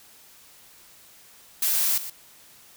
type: noise with echo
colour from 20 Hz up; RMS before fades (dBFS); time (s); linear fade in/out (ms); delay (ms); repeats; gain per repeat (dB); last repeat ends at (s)
blue; -23; 1.62-1.98; 5; 120; 1; -12; 2.1
effects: white hiss -52 dBFS RMS until 2.76 s